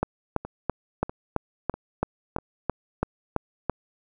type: two click trains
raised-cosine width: 1 ms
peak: -9 / -20 dBFS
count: 12 / 5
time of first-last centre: 0.03-3.697 / 0.45-3.031 s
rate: 3 / 1.55 Hz
effects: none